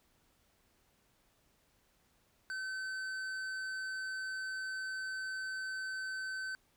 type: tone with hard clipping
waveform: sine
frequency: 1531 Hz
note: G6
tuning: 41 cents flat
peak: -39 dBFS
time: 2.5-6.55 s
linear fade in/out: 0 ms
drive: 9 dB
effects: pink hiss -72 dBFS RMS until 6.76 s